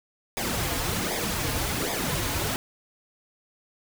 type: noise with flanger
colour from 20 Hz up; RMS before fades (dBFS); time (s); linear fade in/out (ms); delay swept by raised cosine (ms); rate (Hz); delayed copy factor
pink; -28; 0.37-2.56; 0; 0.69 to 5.29; 1.3; -0.7
effects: none